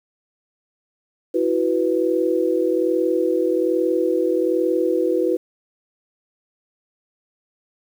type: chord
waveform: sine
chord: E suspended second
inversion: none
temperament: just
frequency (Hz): 329.6 / 370.8 / 494.4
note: E4 / F#4 / B4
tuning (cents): 0 / +4 / +2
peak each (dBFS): -21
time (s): 1.34-5.37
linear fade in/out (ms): 10
effects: 8-bit